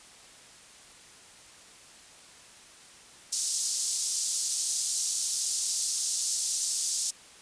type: band-pass noise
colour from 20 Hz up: white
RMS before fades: -30 dBFS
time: 3.32-7.11 s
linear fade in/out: 10 ms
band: 5000 to 9000 Hz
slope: 24 dB/octave
effects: white hiss -52 dBFS RMS until 7.41 s + resampled to 22050 Hz